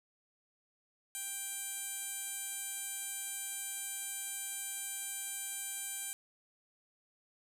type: tone with band-pass filter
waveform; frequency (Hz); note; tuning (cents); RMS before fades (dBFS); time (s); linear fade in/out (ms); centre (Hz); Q
15% pulse; 788; G5; +9; -41; 1.15-6.13; 0; 10000; 3.2
effects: none